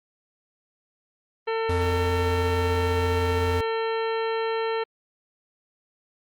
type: harmonic tone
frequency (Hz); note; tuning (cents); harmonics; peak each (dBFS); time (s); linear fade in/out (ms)
450; A4; +39; 1 / 2 / 3 / 4 / 5 / 6 / 7 / 9; -25 / -31 / -35 / -37 / -39 / -41 / -42 / -44; 1.47-4.84; 10
type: tone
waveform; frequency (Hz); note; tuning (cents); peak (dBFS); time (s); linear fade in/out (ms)
square; 86.9; F2; -8; -25; 1.69-3.61; 5
effects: Opus 32 kbps